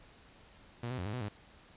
sawtooth tone with pitch steps, 119.2 / 127.6 / 89.9 / 104.5 / 125.4 / 103.7 Hz, A#2 / C3 / F#2 / G#2 / B2 / G#2, +39 / -43 / -49 / +11 / +27 / -2 cents, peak -32 dBFS, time 0.83-1.286 s, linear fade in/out 5 ms, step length 76 ms, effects pink hiss -59 dBFS RMS until 1.76 s + resampled to 8000 Hz

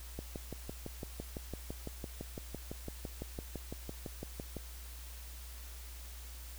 click train, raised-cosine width 2 ms, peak -27 dBFS, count 27, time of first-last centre 0.19-4.567 s, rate 5.94 Hz, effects added 60 Hz sine -46 dBFS peak until 6.58 s + white hiss -53 dBFS RMS until 6.58 s

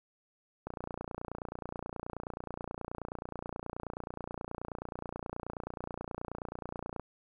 click train, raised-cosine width 1 ms, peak -24 dBFS, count 187, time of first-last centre 0.67-6.997 s, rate 29.4 Hz, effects 11-bit

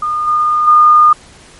sine tone with level steps, 1219 Hz, D#6, 36 cents flat, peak -13 / -9 / -3 dBFS, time 0.02-1.13 s, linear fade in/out 5 ms, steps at 0.27 / 0.67 s, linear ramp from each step 10 ms, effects pink hiss -40 dBFS RMS until 1.59 s + MP3 48 kbps

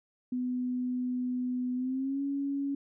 sine tone with pitch glide, 250.1 to 279.1 Hz, B3 to C#4, +22 to +12 cents, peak -29 dBFS, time 0.32-2.75 s, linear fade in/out 5 ms, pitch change +190 cents, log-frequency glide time 1.75-2.22 s, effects none

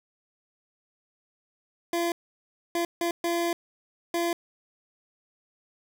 25% pulse tone bursts at uneven times, 341.6 Hz, F4, 38 cents flat, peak -21 dBFS, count 5, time 1.93-2.12 / 2.75-2.85 / 3.01-3.11 / 3.24-3.53 / 4.14-4.33 s, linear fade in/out 2 ms, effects none

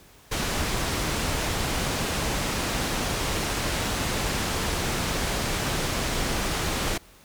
pink low-pass noise, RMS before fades -27 dBFS, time 0.31-6.98 s, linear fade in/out 10 ms, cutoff 9200 Hz, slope 12 dB/octave, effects pink hiss -53 dBFS RMS until 7.24 s

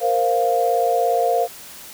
sine chord, Bb suspended second, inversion none, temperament equal, 466.2 / 523.3 / 698.5 Hz, Bb4 / C5 / F5, 0 / 0 / 0 cents, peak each -21 / -22 / -18 dBFS, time 0-1.48 s, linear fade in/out 50 ms, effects white hiss -39 dBFS RMS until 1.93 s

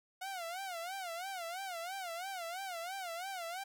sawtooth tone with vibrato, 722 Hz, F#5, 43 cents flat, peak -36 dBFS, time 0.21-3.64 s, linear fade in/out 10 ms, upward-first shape sine, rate 3 Hz, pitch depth 150 cents each way, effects none

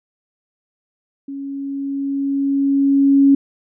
sine tone with level ramp, 276.9 Hz, C#4, 2 cents flat, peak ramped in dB -26 to -7 dBFS, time 1.28-3.35 s, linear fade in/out 5 ms, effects none

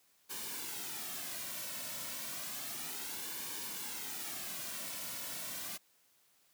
white noise with flanger, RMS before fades -42 dBFS, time 0.29-5.78 s, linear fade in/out 20 ms, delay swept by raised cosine 1.5 to 2.5 ms, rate 0.31 Hz, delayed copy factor -0.55, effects white hiss -70 dBFS RMS until 6.53 s + high-pass 100 Hz 12 dB/octave

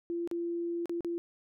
sine tone with dropouts, 341.8 Hz, F4, 37 cents flat, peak -31 dBFS, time 0.1-1.18 s, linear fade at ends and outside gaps 0 ms, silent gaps 0.275-0.313 / 0.857-0.895 / 1.007-1.047 s, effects none

